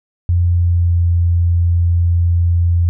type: tone with pitch glide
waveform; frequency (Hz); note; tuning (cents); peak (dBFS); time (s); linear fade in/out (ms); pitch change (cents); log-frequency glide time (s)
sine; 87.31 to 86.06; F2 to F2; 0 to -25; -10; 0.29-2.89; 0; -25; 0.41-1.02
effects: none